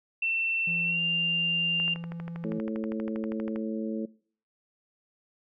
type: tone with pitch glide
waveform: sine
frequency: 2690 to 2790 Hz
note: E7 to F7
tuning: +34 to -2 cents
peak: -25 dBFS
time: 0.22-1.94 s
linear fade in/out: 5 ms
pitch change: +64 cents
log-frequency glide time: 0.86-1 s
type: tone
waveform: triangle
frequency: 168.7 Hz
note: E3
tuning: 40 cents sharp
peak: -33 dBFS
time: 0.67-2.59 s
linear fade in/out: 5 ms
type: click train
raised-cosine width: 0.5 ms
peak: -26 dBFS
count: 23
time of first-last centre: 1.8-3.56 s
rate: 12.5 Hz
type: harmonic tone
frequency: 110 Hz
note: A2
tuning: in tune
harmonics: 2 / 3 / 4 / 5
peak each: -32 / -36 / -38 / -40 dBFS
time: 2.44-4.06 s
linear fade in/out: 10 ms
effects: noise-tail reverb RT60 0.5 s tail -23 dB re dry